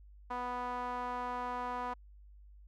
sawtooth tone with band-pass filter, 246.9 Hz, B3, in tune, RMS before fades -38 dBFS, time 0.3-1.94 s, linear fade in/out 10 ms, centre 980 Hz, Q 3.1, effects added 50 Hz sine -53 dBFS peak until 2.67 s

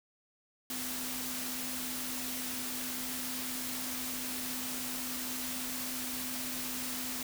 sine tone in noise, 253 Hz, B3, 42 cents sharp, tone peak -43 dBFS, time 0.7-7.23 s, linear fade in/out 2 ms, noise white, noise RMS -38 dBFS, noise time 0.7-7.23 s, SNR -8 dB, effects none

